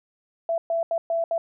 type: tone bursts at uneven times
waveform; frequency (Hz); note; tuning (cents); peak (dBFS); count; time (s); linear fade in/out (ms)
sine; 667; E5; +20; -21; 5; 0.49-0.58 / 0.7-0.83 / 0.91-0.98 / 1.1-1.24 / 1.31-1.38; 2
effects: none